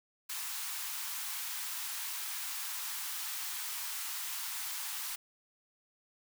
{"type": "high-pass noise", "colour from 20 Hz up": "white", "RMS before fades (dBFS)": -39, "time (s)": [0.29, 5.16], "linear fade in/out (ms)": 10, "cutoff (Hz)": 820, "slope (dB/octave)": 48, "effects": []}